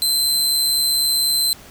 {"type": "tone", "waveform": "sawtooth", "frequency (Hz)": 4086, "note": "C8", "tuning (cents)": -42, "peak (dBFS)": -13, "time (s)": [0.02, 1.53], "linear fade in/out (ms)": 0, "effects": ["pink hiss -43 dBFS RMS until 1.7 s"]}